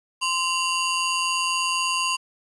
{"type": "ring-modulated tone", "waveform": "sawtooth", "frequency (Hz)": 1904, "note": "A#6", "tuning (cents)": 36, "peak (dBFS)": -15, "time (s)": [0.21, 2.17], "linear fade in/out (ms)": 20, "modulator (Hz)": 864, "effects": ["resampled to 24000 Hz", "9-bit"]}